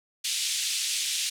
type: band-pass noise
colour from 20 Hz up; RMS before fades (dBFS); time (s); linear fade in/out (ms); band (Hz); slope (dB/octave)
pink; -29; 0.24-1.3; 10; 2800 to 9800; 24
effects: none